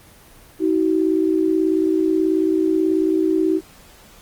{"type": "tone pair together", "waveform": "sine", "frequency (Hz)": [318.8, 377.2], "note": ["D#4", "F#4"], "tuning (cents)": [42, 33], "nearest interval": "minor third", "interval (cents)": 291, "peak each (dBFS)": [-17, -19], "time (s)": [0.59, 3.61], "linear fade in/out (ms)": 50, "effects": ["pink hiss -47 dBFS RMS until 4.21 s", "Opus 24 kbps"]}